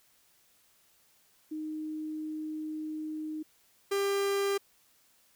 sine / 45% pulse tone pair in turn, 309.8 / 397.6 Hz, D#4 / G4, -7 / +25 cents, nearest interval major third, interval 432 cents, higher second, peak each -34 / -27 dBFS, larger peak second, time 1.51-3.43 / 3.91-4.58 s, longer first, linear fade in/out 10 ms, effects white hiss -66 dBFS RMS until 5.35 s

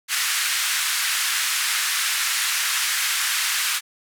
pink band-pass noise, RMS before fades -23 dBFS, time 0.08-3.81 s, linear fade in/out 50 ms, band 1400 to 13000 Hz, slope 24 dB/octave, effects none

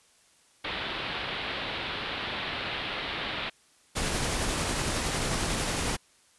white low-pass noise, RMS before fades -34 dBFS, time 0.64-3.5 s, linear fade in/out 10 ms, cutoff 3900 Hz, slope 48 dB/octave
pink noise with tremolo, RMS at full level -28 dBFS, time 3.95-5.97 s, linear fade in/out 20 ms, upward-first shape triangle, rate 11 Hz, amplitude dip 25%
effects white hiss -62 dBFS RMS until 6.38 s + resampled to 24000 Hz

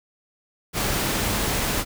pink noise, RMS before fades -24 dBFS, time 0.73-1.85 s, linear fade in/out 50 ms, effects none

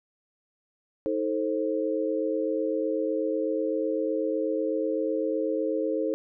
sine chord, A diminished, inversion second, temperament just, 316.8 / 440 / 528 Hz, Eb4 / A4 / C5, +31 / 0 / +16 cents, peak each -29 dBFS, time 1.06-6.14 s, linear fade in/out 0 ms, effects none

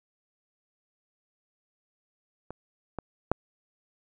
clicks, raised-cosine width 1 ms, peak -24 / -19 / -8 dBFS, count 3, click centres 2.506 / 2.987 / 3.316 s, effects none

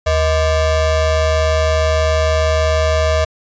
square ring-modulated tone, 277.2 Hz, C#4, in tune, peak -10 dBFS, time 0.06-3.25 s, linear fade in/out 10 ms, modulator 354 Hz, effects resampled to 16000 Hz

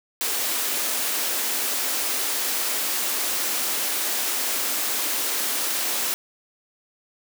white high-pass noise, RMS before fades -25 dBFS, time 0.21-6.14 s, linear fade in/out 0 ms, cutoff 230 Hz, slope 48 dB/octave, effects none

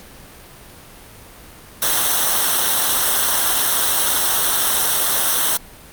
white noise with comb filter, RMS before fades -17 dBFS, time 1.82-5.57 s, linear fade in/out 2 ms, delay 0.42 ms, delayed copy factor -0.65, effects pink hiss -41 dBFS RMS until 5.92 s + Opus 48 kbps

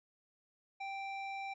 square tone with band-pass filter, 784 Hz, G5, in tune, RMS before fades -42 dBFS, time 0.8-1.54 s, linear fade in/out 10 ms, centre 1600 Hz, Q 8.5, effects resampled to 16000 Hz

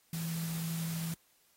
sine tone in noise, 164.81 Hz, E3, in tune, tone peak -34 dBFS, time 0.13-1.14 s, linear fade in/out 2 ms, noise white, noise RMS -44 dBFS, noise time 0.13-1.14 s, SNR +7 dB, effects white hiss -69 dBFS RMS until 1.56 s + AAC 48 kbps

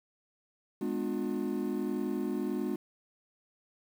triangle chord, G# diminished seventh, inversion none, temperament just, 207.7 / 249.2 / 299 / 358.8 Hz, G#3 / B3 / D4 / F4, 0 / +16 / +31 / +47 cents, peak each -34 dBFS, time 0.81-2.76 s, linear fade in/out 5 ms, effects 9-bit

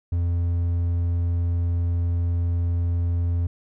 triangle tone, 86.1 Hz, F2, 24 cents flat, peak -18 dBFS, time 0.12-3.47 s, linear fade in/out 5 ms, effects none

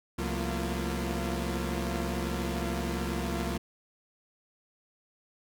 sawtooth tone cluster, 67.2 / 179.1 / 227.4 / 240.4 / 340.4 Hz, C2 / F3 / A#3 / B3 / F4, +47 / +44 / -43 / -46 / -44 cents, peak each -30 / -32 / -33 / -36 / -34 dBFS, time 0.18-3.58 s, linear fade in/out 10 ms, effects none

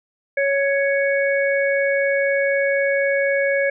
harmonic tone, 556 Hz, C#5, 5 cents sharp, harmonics 1 / 3 / 4, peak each -18 / -23 / -24 dBFS, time 0.37-3.7 s, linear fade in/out 5 ms, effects none

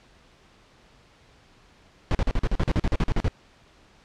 brown noise bursts, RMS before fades -21 dBFS, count 15, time 2.11-3.282 s, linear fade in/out 0 ms, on 38 ms, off 43 ms, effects pink hiss -56 dBFS RMS until 4.04 s + low-pass 5000 Hz 12 dB/octave

